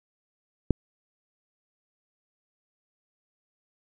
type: click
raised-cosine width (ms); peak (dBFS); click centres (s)
3; -7; 0.707
effects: none